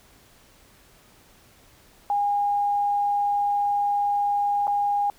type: tone with dropouts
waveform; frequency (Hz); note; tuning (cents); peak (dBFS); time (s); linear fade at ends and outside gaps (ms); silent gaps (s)
sine; 815; G#5; -33; -20; 2.1-5.1; 1; 4.67-4.678
effects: pink hiss -55 dBFS RMS until 5.18 s